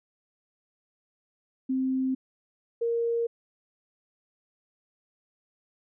sine tone pair in turn, 261.6 / 466.1 Hz, C4 / A#4, 0 / 0 cents, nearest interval minor seventh, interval 1000 cents, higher second, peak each -24 dBFS, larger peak neither, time 1.69-2.15 / 2.81-3.27 s, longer neither, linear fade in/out 10 ms, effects none

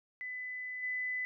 sine tone with level steps, 2004 Hz, B6, 25 cents sharp, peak -38 / -33 dBFS, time 0.21-1.25 s, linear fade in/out 0 ms, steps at 0.82 s, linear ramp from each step 20 ms, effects none

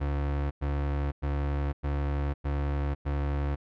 35% pulse tone bursts, 71.4 Hz, D2, 48 cents flat, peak -25 dBFS, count 6, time 0-3.56 s, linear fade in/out 20 ms, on 510 ms, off 100 ms, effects low-pass 2000 Hz 12 dB/octave

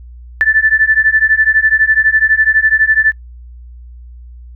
sine beating tone pair, 1751 / 1763 Hz, A6 / A6, -9 / +3 cents, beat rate 12 Hz, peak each -11 dBFS, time 0.41-3.12 s, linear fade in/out 0 ms, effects noise-tail reverb RT60 0.1 s tail -23 dB re dry + added 60 Hz sine -31 dBFS peak until 4.55 s

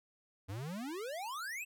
square exponential sweep, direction up, 90.2 to 2728 Hz, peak -40 dBFS, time 0.48-1.65 s, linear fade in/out 20 ms, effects none

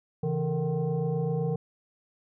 sine tone with frequency modulation, 163.9 Hz, E3, 10 cents flat, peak -25 dBFS, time 0.23-1.56 s, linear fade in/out 5 ms, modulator 300 Hz, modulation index 1.2, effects none

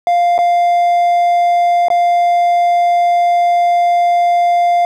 triangle tone with dropouts, 698.5 Hz, F5, in tune, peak -7 dBFS, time 0.07-4.85 s, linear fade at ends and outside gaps 1 ms, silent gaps 0.38-0.388 / 1.884-1.902 s, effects none

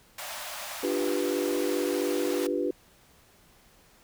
pink high-pass noise, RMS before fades -38 dBFS, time 0.18-2.47 s, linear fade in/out 5 ms, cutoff 560 Hz, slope 96 dB/octave
sine chord, G dominant seventh, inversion second, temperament equal, 293.7 / 349.2 / 392 / 493.9 Hz, D4 / F4 / G4 / B4, 0 / 0 / 0 / 0 cents, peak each -31 dBFS, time 0.83-2.71 s, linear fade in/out 5 ms
effects pink hiss -59 dBFS RMS until 4.03 s

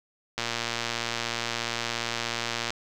click train, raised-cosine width 0.2 ms, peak -11 dBFS, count 273, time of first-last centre 0.38-2.705 s, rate 117 Hz, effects none

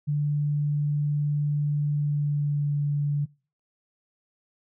sine tone with pitch glide, 146.83 to 145.06 Hz, D3 to D3, 0 to -21 cents, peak -22 dBFS, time 0.07-3.26 s, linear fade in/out 20 ms, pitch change -21 cents, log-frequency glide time 1.93-2.74 s, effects noise-tail reverb RT60 0.4 s tail -25 dB re dry

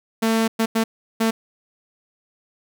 sawtooth tone bursts at uneven times, 224.5 Hz, A3, 35 cents sharp, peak -13 dBFS, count 4, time 0.22-0.48 / 0.59-0.66 / 0.75-0.84 / 1.2-1.31 s, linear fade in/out 10 ms, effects none

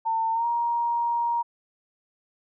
sine tone with pitch glide, 900 to 941.5 Hz, A5 to A#5, +39 to +17 cents, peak -22 dBFS, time 0.05-1.43 s, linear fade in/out 20 ms, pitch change +78 cents, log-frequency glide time 0.32-0.46 s, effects none

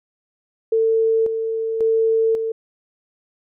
sine tone with tremolo, 448.1 Hz, A4, 32 cents sharp, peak -14 dBFS, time 0.72-2.52 s, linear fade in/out 5 ms, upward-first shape square, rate 0.92 Hz, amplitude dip 50%, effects none

